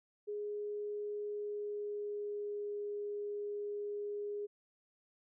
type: tone with pitch glide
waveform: sine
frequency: 415.3 to 412 Hz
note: G#4 to G#4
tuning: 0 to -14 cents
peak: -37 dBFS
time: 0.27-4.47 s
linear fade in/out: 20 ms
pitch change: -14 cents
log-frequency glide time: 1.27-2.76 s
effects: none